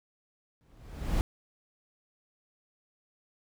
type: noise with exponential growth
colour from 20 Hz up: brown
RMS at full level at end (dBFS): -25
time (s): 0.61-1.21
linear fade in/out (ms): 0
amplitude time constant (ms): 130
effects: none